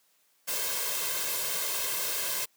white noise with comb filter, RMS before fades -31 dBFS, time 0.47-2.46 s, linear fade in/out 20 ms, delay 1.9 ms, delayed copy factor +0.8, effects white hiss -68 dBFS RMS until 2.56 s + high-pass 200 Hz 12 dB/octave

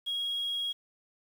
sine tone, 3294 Hz, G#7, 15 cents flat, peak -28 dBFS, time 0.06-0.73 s, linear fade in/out 20 ms, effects tanh soft clip ceiling -28 dBFS + 9-bit

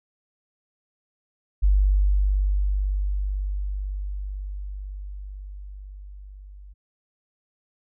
sine tone with level ramp, 49 Hz, G1, in tune, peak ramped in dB -14 to -41 dBFS, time 1.62-6.74 s, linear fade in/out 20 ms, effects none

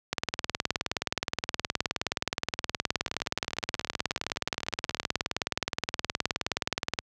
two click trains, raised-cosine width 0.2 ms, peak -22 / -9 dBFS, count 33 / 132, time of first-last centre 3.08-5.031 / 0.13-6.989 s, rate 16.4 / 19.1 Hz, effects high-pass 60 Hz 12 dB/octave

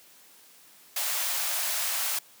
white high-pass noise, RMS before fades -29 dBFS, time 0.96-2.19 s, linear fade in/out 5 ms, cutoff 570 Hz, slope 48 dB/octave, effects white hiss -55 dBFS RMS until 2.4 s + high-pass 150 Hz 12 dB/octave

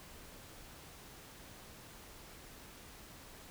silence, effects pink hiss -54 dBFS RMS until 3.5 s

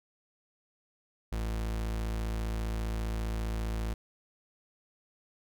40% pulse tone, 55 Hz, A1, in tune, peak -30 dBFS, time 1.32-3.94 s, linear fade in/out 5 ms, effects none

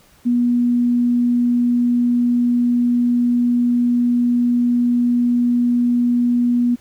sine tone, 242 Hz, B3, 35 cents flat, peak -13 dBFS, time 0.25-6.76 s, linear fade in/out 20 ms, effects pink hiss -52 dBFS RMS until 6.8 s

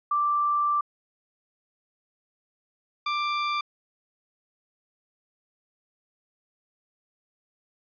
sine / sawtooth tone pair in turn, 1174.7 / 1180.5 Hz, D6 / D6, 0 / +9 cents, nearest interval unison, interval 9 cents, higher second, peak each -21 dBFS, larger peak neither, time 0.11-0.81 / 3.06-3.61 s, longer first, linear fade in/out 5 ms, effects resampled to 11025 Hz

